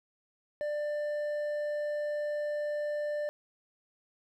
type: tone with hard clipping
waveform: sine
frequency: 593 Hz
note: D5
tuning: 17 cents sharp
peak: -32 dBFS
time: 0.61-3.29 s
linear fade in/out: 0 ms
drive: 5 dB
effects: none